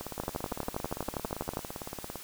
two click trains, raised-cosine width 1 ms, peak -23 / -17 dBFS, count 39 / 18, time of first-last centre 0.01-2.157 / 0.2-1.571 s, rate 17.7 / 12.4 Hz, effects white hiss -46 dBFS RMS until 2.23 s

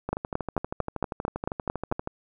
two click trains, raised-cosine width 1 ms, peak -11 / -16 dBFS, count 9 / 26, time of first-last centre 0.13-1.924 / 0.09-2.074 s, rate 4.46 / 12.6 Hz, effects none

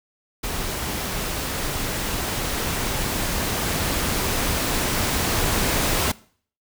pink noise with level ramp, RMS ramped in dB -28 to -21 dBFS, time 0.43-6.12 s, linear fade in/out 10 ms, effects noise-tail reverb RT60 0.5 s tail -21 dB re dry

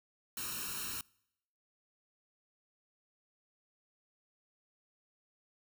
white noise with comb filter, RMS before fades -40 dBFS, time 0.37-1.01 s, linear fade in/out 2 ms, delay 0.73 ms, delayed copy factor +0.9, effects noise-tail reverb RT60 0.8 s tail -26 dB re dry

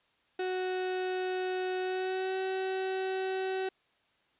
35% pulse tone with pitch glide, 370 to 378.9 Hz, F#4 to F#4, 0 to +41 cents, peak -29 dBFS, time 0.39-3.69 s, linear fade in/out 5 ms, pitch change +41 cents, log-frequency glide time 1.8-2.37 s, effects white hiss -70 dBFS RMS until 4.39 s + resampled to 8000 Hz

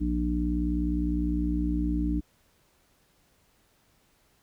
harmonic tone, 59.7 Hz, A#1, 42 cents sharp, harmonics 1 / 3 / 4 / 5, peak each -28 / -32 / -38 / -28 dBFS, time 0-2.21 s, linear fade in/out 20 ms, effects pink hiss -66 dBFS RMS until 4.42 s

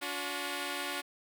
5% pulse tone pair together, 285.9 / 360.2 Hz, D4 / F#4, -46 / -46 cents, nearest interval major third, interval 400 cents, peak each -26 dBFS, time 0.01-1.02 s, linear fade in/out 20 ms, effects none

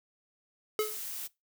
square tone with exponential decay, 428.2 Hz, A4, 47 cents flat, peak -24 dBFS, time 0.79-0.99 s, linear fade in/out 1 ms, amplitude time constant 43 ms
blue noise, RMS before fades -39 dBFS, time 0.79-1.28 s, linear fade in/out 20 ms
effects noise-tail reverb RT60 0.2 s tail -21 dB re dry

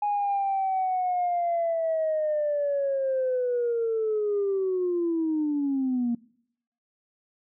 sine linear sweep, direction down, 830.6 to 232.8 Hz, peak -22 dBFS, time 0.02-6.15 s, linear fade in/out 5 ms, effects noise-tail reverb RT60 0.7 s tail -23 dB re dry + tanh soft clip ceiling -19 dBFS

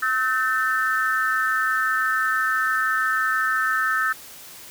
sine tone cluster, 1292 / 1541 / 1787 Hz, E6 / G6 / A6, -35 / -30 / +26 cents, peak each -23 / -24 / -24 dBFS, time 0.02-4.13 s, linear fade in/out 10 ms, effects white hiss -42 dBFS RMS until 4.7 s

